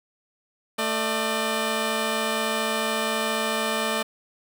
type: tone pair together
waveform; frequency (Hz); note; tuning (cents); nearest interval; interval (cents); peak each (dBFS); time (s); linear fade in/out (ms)
10% pulse; 221.4 / 600; A3 / D5; +11 / +37; octave + perfect fourth; 1726; -18; 0.78-4.03; 10
effects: none